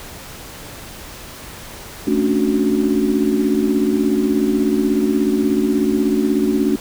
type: chord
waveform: sine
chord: D major seventh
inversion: second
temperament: equal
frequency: 220 / 277.2 / 293.7 / 370 Hz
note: A3 / C#4 / D4 / F#4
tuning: 0 / 0 / 0 / 0 cents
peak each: -19 / -20 / -19 / -20 dBFS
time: 2.07-6.76 s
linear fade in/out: 5 ms
effects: pink hiss -35 dBFS RMS until 6.8 s